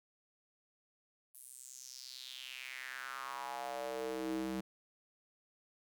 square tone with high-pass filter sweep, 64.5 Hz, C2, 24 cents flat, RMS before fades -43 dBFS, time 1.34-4.61 s, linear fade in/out 10 ms, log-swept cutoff 11000 to 230 Hz, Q 4.1, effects none

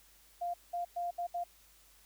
sine tone bursts at uneven times, 698.5 Hz, F5, in tune, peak -33 dBFS, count 5, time 0.41-0.54 / 0.73-0.85 / 0.96-1.11 / 1.18-1.27 / 1.34-1.44 s, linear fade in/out 10 ms, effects added 50 Hz sine -68 dBFS peak until 2.05 s + white hiss -63 dBFS RMS until 2.05 s

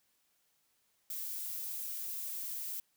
violet noise, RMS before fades -40 dBFS, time 1.1-2.8 s, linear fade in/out 2 ms, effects white hiss -75 dBFS RMS until 2.96 s

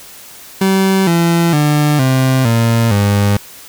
30% pulse tone with pitch steps, 191.9 / 169 / 148.83 / 131.07 / 115.43 / 101.66 Hz, G3 / E3 / D3 / C3 / A#2 / G#2, -37 / +43 / +23 / +3 / -17 / -37 cents, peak -7 dBFS, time 0.61-3.37 s, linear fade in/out 5 ms, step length 460 ms, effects white hiss -36 dBFS RMS until 3.68 s

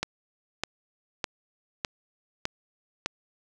click train, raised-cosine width 0.2 ms, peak -10 dBFS, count 6, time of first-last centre 0.03-3.06 s, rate 1.65 Hz, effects none

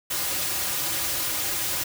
white noise with comb filter, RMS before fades -27 dBFS, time 0.1-1.84 s, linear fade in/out 10 ms, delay 4.5 ms, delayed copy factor -0.7, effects none

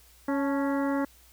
harmonic tone with a mistuned harmonic, 277.2 Hz, C#4, in tune, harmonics 1 / 2 / 3 / 4 / 5 / 6 / 7, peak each -26 / -32 / -36 / -38 / -40 / -42 / -43 dBFS, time 0.28-1.05 s, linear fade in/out 5 ms, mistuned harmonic 3, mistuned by +65 cents, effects added 60 Hz sine -58 dBFS peak until 1.32 s + white hiss -58 dBFS RMS until 1.32 s

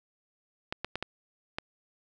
clicks, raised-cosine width 0.3 ms, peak -16 dBFS, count 5, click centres 0.725 / 0.846 / 0.956 / 1.026 / 1.585 s, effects none

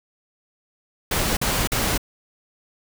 pink noise bursts, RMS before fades -22 dBFS, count 3, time 1.11-1.978 s, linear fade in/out 5 ms, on 260 ms, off 44 ms, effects none

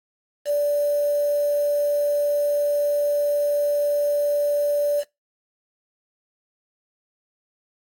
sine tone with quantisation, 582 Hz, D5, 16 cents flat, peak -18 dBFS, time 0.45-5.04 s, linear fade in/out 50 ms, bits 6, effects noise-tail reverb RT60 0.2 s tail -23 dB re dry + AAC 64 kbps

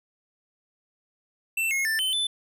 square tone with pitch steps, 2677 / 2163 / 1775 / 3058 / 3510 Hz, E7 / C#7 / A6 / G7 / A7, +26 / -43 / +15 / -44 / -5 cents, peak -24 dBFS, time 1.57-2.27 s, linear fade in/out 5 ms, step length 140 ms, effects none

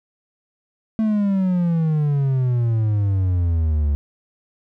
triangle exponential sweep, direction down, 222.8 to 71 Hz, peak -14 dBFS, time 0.99-3.95 s, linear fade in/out 0 ms, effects none

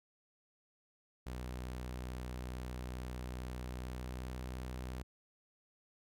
sawtooth tone with pitch glide, 62.3 to 62.95 Hz, B1 to B1, +16 to +34 cents, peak -37 dBFS, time 1.26-5.03 s, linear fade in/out 10 ms, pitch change +18 cents, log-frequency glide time 3.77-4.34 s, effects none

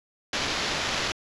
blue noise with sample-and-hold, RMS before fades -28 dBFS, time 0.33-1.12 s, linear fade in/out 2 ms, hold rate 8820 Hz, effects resampled to 22050 Hz

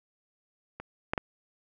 clicks, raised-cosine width 0.5 ms, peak -24 / -12 / -13 dBFS, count 3, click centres 0.8 / 1.135 / 1.178 s, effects none

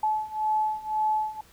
sine beating tone pair, 860 / 861.9 Hz, A5 / A5, -40 / -36 cents, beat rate 1.9 Hz, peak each -28 / -26 dBFS, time 0.03-1.41 s, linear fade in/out 5 ms, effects pink hiss -56 dBFS RMS until 1.52 s

